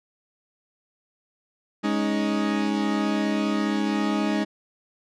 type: chord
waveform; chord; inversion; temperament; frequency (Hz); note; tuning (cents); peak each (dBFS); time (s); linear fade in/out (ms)
40% pulse; Ab suspended fourth; none; equal with one note detuned; 207.7 / 277.2 / 312; Ab3 / Db4 / Eb4; 0 / 0 / +5; -24 / -28 / -26; 1.83-4.45; 20
effects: low-pass 5000 Hz 12 dB/octave